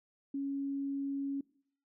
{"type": "tone", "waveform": "sine", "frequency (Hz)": 277.2, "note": "C#4", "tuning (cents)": 0, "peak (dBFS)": -33, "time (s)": [0.34, 1.41], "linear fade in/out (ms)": 5, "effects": ["noise-tail reverb RT60 0.6 s tail -22 dB re dry"]}